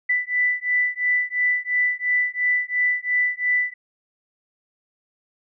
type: beating tone pair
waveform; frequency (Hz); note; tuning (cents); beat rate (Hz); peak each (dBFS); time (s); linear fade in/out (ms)
sine; 1983 / 1985.9; B6 / B6; +7 / +9; 2.9; -22; 0.09-3.74; 10
effects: none